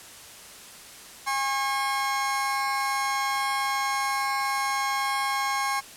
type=tone pair together; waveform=30% pulse; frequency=813.6 / 1085 Hz; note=G#5 / C#6; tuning=-36 / -37 cents; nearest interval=perfect fourth; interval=499 cents; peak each=-26 / -24 dBFS; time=1.26-5.81 s; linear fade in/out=20 ms; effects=white hiss -45 dBFS RMS until 5.96 s + low-pass 11000 Hz 12 dB/octave